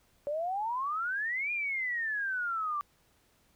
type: exponential two-way sweep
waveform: sine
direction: up then down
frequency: 564 to 2450 to 1154 Hz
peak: -30 dBFS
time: 0.27-2.81 s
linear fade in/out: 0 ms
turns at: 1.52 s
effects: pink hiss -68 dBFS RMS until 3.55 s